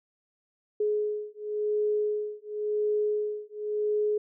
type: beating tone pair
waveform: sine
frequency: 420.6 / 421.53 Hz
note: G#4 / G#4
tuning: +22 / +26 cents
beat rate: 0.93 Hz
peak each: -29 dBFS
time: 0.8-4.18 s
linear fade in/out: 5 ms
effects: none